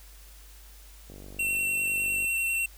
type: click train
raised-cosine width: 2 ms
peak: -33 dBFS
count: 57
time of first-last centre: 1.1-2.245 s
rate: 48.9 Hz
type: tone with vibrato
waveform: square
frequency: 2712 Hz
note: E7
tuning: 49 cents sharp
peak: -26 dBFS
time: 1.39-2.66 s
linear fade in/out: 5 ms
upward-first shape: sine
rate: 10 Hz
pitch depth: 13 cents each way
effects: added 50 Hz sine -48 dBFS peak until 2.77 s + white hiss -54 dBFS RMS until 2.77 s